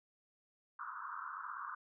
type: band-pass noise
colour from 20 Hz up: pink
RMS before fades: -45 dBFS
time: 0.79-1.75 s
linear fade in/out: 5 ms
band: 1000 to 1500 Hz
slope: 96 dB/octave
effects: none